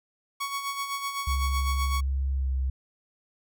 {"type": "tone with tremolo", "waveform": "sawtooth", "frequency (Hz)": 1115, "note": "C#6", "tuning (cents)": 10, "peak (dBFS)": -24, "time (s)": [0.4, 2.01], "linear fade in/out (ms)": 10, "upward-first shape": "sine", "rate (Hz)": 7.9, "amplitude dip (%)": 55}
{"type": "tone with pitch glide", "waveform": "sine", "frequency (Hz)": [67.5, 65.73], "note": ["C#2", "C2"], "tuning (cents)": [-45, 9], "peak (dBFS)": -24, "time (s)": [1.27, 2.7], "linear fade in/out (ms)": 5, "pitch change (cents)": -46, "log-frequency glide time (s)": [2.33, 2.5]}
{"effects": []}